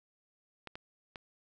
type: clicks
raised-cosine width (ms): 0.3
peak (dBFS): -27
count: 3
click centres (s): 0.673 / 0.755 / 1.158
effects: none